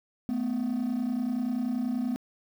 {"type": "tone pair together", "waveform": "triangle", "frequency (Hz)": [220, 250.4], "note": ["A3", "B3"], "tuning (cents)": [0, 24], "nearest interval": "major second", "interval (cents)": 224, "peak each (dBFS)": [-28, -25], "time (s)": [0.29, 2.16], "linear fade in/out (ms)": 0, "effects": ["tanh soft clip ceiling -22 dBFS", "9-bit"]}